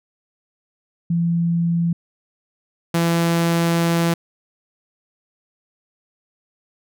sine / sawtooth tone pair in turn, 169.4 / 168.33 Hz, E3 / E3, +48 / +37 cents, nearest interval unison, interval 11 cents, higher first, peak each -16 / -12 dBFS, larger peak second, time 1.1-1.93 / 2.94-4.14 s, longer second, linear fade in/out 5 ms, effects none

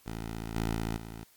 10% pulse tone with level steps, 55.6 Hz, A1, 19 cents sharp, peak -28 / -21 / -23 / -33 dBFS, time 0.06-1.24 s, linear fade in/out 5 ms, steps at 0.55 / 0.74 / 0.96 s, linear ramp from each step 10 ms, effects white hiss -62 dBFS RMS until 1.36 s + Opus 48 kbps

